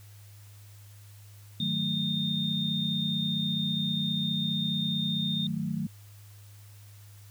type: tone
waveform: sine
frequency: 3647 Hz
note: A#7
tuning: 39 cents flat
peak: -30 dBFS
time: 1.6-5.47 s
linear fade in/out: 2 ms
type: chord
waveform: sine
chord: D# diminished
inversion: none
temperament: equal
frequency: 155.56 / 185 / 220 Hz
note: D#3 / F#3 / A3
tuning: 0 / 0 / 0 cents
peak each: -33 dBFS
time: 1.6-5.87 s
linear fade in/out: 5 ms
effects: added 102 Hz sine -48 dBFS peak until 7.3 s + white hiss -58 dBFS RMS until 7.3 s